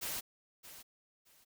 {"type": "noise with echo", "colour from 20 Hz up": "white", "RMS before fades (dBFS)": -39, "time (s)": [0.01, 0.21], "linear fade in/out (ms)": 20, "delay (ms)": 620, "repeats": 2, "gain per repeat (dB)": -13, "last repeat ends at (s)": 1.45, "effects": []}